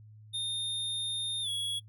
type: tone with pitch glide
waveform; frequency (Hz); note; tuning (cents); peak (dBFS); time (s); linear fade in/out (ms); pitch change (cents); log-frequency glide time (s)
square; 3650 to 3347; A#7 to G#7; -37 to +13; -32; 0.33-1.8; 20; -150; 1.42-1.49
effects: noise-tail reverb RT60 0.1 s tail -21 dB re dry + added 107 Hz sine -50 dBFS peak until 1.88 s